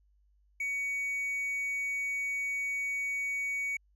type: tone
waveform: triangle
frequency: 2250 Hz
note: C#7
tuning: 25 cents sharp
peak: -29 dBFS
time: 0.6-3.77 s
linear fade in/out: 5 ms
effects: added 50 Hz sine -64 dBFS peak until 3.95 s